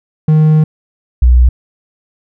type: tone pair in turn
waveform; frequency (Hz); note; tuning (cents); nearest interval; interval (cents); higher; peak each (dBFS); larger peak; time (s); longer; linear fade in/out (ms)
triangle / sine; 155.1 / 61.43; D#3 / B1; -5 / -9; octave + major third; 1604; first; -3; neither; 0.28-0.64 / 1.22-1.49; first; 5
effects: none